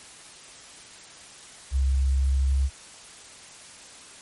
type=tone with pitch glide; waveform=sine; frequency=67 to 67.54 Hz; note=C2 to C#2; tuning=+42 to -44 cents; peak=-19 dBFS; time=1.71-2.7 s; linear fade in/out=50 ms; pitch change=+14 cents; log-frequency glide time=1.98-2.58 s; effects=white hiss -46 dBFS RMS until 4.21 s + MP3 48 kbps